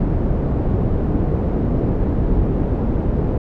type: low-pass noise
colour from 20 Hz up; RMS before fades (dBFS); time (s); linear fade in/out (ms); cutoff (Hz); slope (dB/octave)
pink; -18; 0-3.38; 5; 410; 12
effects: none